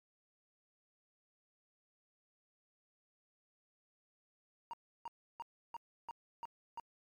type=tone bursts; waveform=triangle; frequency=935 Hz; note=A#5; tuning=5 cents sharp; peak=-39 dBFS; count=7; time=4.71-6.798 s; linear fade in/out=0 ms; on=24 ms; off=320 ms; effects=MP3 96 kbps

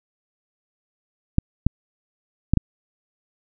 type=clicks; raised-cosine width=5 ms; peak=-3 dBFS; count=4; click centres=1.384 / 1.666 / 2.536 / 2.573 s; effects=none

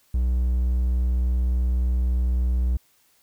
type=tone; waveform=triangle; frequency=61.74 Hz; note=B1; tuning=in tune; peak=-17 dBFS; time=0.14-2.77 s; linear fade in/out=5 ms; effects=white hiss -62 dBFS RMS until 3.22 s

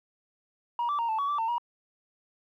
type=tone with pitch steps; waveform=sine; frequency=952 / 1164 / 930 / 880 / 1127 / 1165 / 902 / 954 Hz; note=A#5 / D6 / A#5 / A5 / C#6 / D6 / A5 / A#5; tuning=+36 / -16 / -4 / 0 / +28 / -14 / +43 / +40 cents; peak=-24 dBFS; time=0.79-1.582 s; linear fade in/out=2 ms; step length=99 ms; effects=tanh soft clip ceiling -24 dBFS + 11-bit

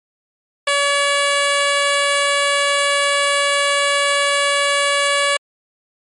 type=tone; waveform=10% pulse; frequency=568 Hz; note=C#5; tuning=42 cents sharp; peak=-6 dBFS; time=0.67-5.37 s; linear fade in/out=5 ms; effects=MP3 48 kbps

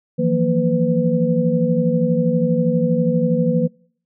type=tone cluster; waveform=sine; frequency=164.2 / 176.6 / 233.3 / 502 Hz; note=E3 / F3 / A#3 / B4; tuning=-6 / +20 / +2 / +28 cents; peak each=-20 dBFS; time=0.18-3.68 s; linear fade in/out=20 ms; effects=noise-tail reverb RT60 0.6 s tail -26 dB re dry

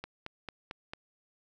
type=click train; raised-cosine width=0.3 ms; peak=-23 dBFS; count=5; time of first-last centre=0.04-0.935 s; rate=4.47 Hz; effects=none

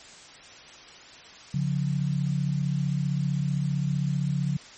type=tone pair together; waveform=sine; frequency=141.14 / 176.6 Hz; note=C#3 / F3; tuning=+32 / +20 cents; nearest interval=major third; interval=388 cents; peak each=-25 / -28 dBFS; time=1.54-4.57 s; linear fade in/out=5 ms; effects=white hiss -47 dBFS RMS until 4.77 s + MP3 32 kbps

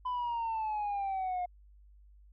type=exponential sweep; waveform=sine; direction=down; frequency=1009 to 711 Hz; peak=-29 dBFS; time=0.05-1.46 s; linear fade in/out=10 ms; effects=tanh soft clip ceiling -30 dBFS + added 50 Hz sine -55 dBFS peak until 2.32 s

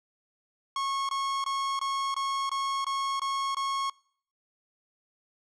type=tone bursts; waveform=45% pulse; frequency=1094 Hz; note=C#6; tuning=23 cents flat; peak=-28 dBFS; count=9; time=0.76-3.898 s; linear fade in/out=2 ms; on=330 ms; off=21 ms; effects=noise-tail reverb RT60 0.6 s tail -25 dB re dry + low-pass 7000 Hz 12 dB/octave

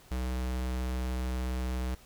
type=tone; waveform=square; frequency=63.1 Hz; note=B1; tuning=38 cents sharp; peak=-31 dBFS; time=0.11-1.95 s; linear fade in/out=5 ms; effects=pink hiss -57 dBFS RMS until 2.05 s

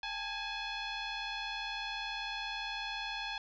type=tone with frequency modulation; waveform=sine; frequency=880 Hz; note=A5; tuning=in tune; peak=-36 dBFS; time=0.03-3.38 s; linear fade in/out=2 ms; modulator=841 Hz; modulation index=4.1; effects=none

